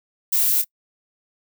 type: noise with echo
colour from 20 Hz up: violet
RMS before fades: -19 dBFS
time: 0.32-0.62 s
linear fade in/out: 10 ms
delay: 26 ms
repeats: 1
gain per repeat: -9 dB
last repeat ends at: 0.646 s
effects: noise-tail reverb RT60 0.1 s tail -25 dB re dry